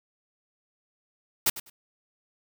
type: noise with echo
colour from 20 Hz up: white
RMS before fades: -22 dBFS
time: 1.46-1.5 s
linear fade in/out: 5 ms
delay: 100 ms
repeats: 2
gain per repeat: -15 dB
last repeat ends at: 1.7 s
effects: none